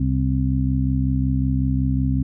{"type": "harmonic tone", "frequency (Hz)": 65.41, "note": "C2", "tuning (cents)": 0, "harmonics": [1, 2, 3, 4], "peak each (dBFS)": [-22, -21, -29, -23], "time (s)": [0, 2.23], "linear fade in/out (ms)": 5, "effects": []}